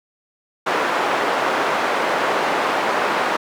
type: band-pass noise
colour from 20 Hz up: white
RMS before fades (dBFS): -20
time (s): 0.66-3.37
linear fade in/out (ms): 10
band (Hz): 380 to 1200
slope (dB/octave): 12
effects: none